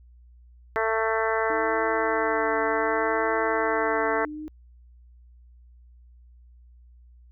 harmonic tone, 222.5 Hz, A3, 20 cents sharp, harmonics 2 / 3 / 4 / 5 / 6 / 7 / 8 / 9, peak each -27 / -29 / -30 / -31 / -32 / -32 / -33 / -34 dBFS, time 0.76-4.25 s, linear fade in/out 0 ms
sine tone with vibrato, 310 Hz, D#4, 6 cents flat, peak -33 dBFS, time 1.5-4.48 s, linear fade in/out 0 ms, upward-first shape triangle, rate 0.67 Hz, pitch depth 100 cents each way
effects added 60 Hz sine -49 dBFS peak until 7.31 s

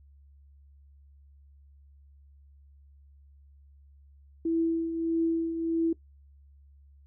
sine tone with tremolo, 329.6 Hz, E4, in tune, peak -22 dBFS, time 4.45-5.93 s, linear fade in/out 5 ms, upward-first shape triangle, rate 1.6 Hz, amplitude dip 60%, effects noise-tail reverb RT60 0.1 s tail -19 dB re dry + added 70 Hz sine -53 dBFS peak until 7.06 s

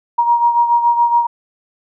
sine beating tone pair, 945 / 952.1 Hz, A#5 / A#5, +23 / +36 cents, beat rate 7.1 Hz, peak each -11 / -18 dBFS, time 0.18-1.27 s, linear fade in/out 10 ms, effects none

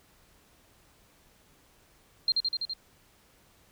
sine tone with echo, 4186 Hz, C8, in tune, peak -21 dBFS, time 2.28-2.32 s, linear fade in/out 2 ms, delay 83 ms, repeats 5, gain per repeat -2 dB, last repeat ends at 2.735 s, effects pink hiss -62 dBFS RMS until 3.71 s

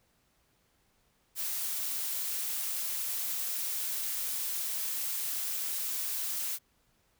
blue noise, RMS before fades -34 dBFS, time 1.35-6.59 s, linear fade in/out 50 ms, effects pink hiss -71 dBFS RMS until 7.19 s

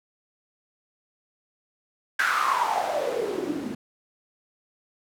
white noise with band-pass filter sweep, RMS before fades -26 dBFS, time 2.19-3.75 s, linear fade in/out 5 ms, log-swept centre 1600 to 230 Hz, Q 7.3, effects none

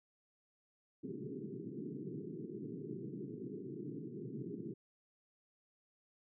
white band-pass noise, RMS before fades -45 dBFS, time 1.03-4.74 s, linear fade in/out 10 ms, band 120 to 420 Hz, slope 96 dB/octave, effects none

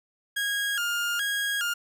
30% pulse tone with vibrato, 1522 Hz, F#6, 48 cents sharp, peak -23 dBFS, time 0.36-1.74 s, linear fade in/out 10 ms, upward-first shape square, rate 1.2 Hz, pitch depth 130 cents each way, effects none

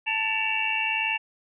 sine tone cluster, 881 / 1761 / 2275 / 2682 / 2783 Hz, A5 / A6 / C#7 / E7 / F7, +2 / +1 / +44 / +29 / -7 cents, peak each -31 / -34 / -32 / -27 / -29 dBFS, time 0.06-1.18 s, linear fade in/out 20 ms, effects none

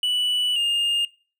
triangle tone pair in turn, 2960 / 2824 Hz, F#7 / F7, 0 / +19 cents, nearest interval minor second, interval 81 cents, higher first, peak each -18 dBFS, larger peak neither, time 0.03-0.56 / 0.56-1.05 s, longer first, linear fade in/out 2 ms, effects noise-tail reverb RT60 0.4 s tail -22 dB re dry

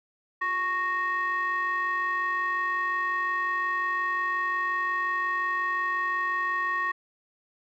triangle ring-modulated tone, 375.7 Hz, F#4, 26 cents sharp, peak -20 dBFS, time 0.41-6.92 s, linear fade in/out 10 ms, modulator 1480 Hz, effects none

